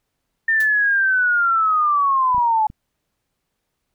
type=linear sweep; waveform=sine; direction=down; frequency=1812 to 849 Hz; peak=-14 dBFS; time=0.48-2.67 s; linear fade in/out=5 ms
type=noise with exponential decay; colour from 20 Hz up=white; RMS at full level=-30 dBFS; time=0.6-0.72 s; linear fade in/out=5 ms; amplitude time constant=24 ms
type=clicks; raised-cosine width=5 ms; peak=-24 dBFS; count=3; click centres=2.347 / 2.381 / 2.701 s
effects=pink hiss -75 dBFS RMS until 3.94 s